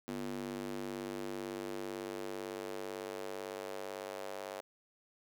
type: tone with high-pass filter sweep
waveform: square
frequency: 49 Hz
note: G1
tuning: in tune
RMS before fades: -42 dBFS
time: 0.08-4.61 s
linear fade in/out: 0 ms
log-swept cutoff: 260 to 560 Hz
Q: 2.5
effects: none